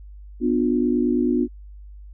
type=chord; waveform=sine; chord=B diminished; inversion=none; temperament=just; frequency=246.9 / 296.3 / 355.6 Hz; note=B3 / D4 / F4; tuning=0 / +15 / +31 cents; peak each=-20 / -23 / -23 dBFS; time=0.4-1.48 s; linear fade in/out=50 ms; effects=added 50 Hz sine -38 dBFS peak until 2.13 s